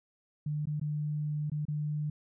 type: tone with dropouts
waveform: sine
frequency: 149.8 Hz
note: D3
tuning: 35 cents sharp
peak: -30 dBFS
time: 0.46-2.1 s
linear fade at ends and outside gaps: 5 ms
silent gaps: 0.656-0.67 / 0.798-0.813 / 1.499-1.517 / 1.653-1.682 s
effects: none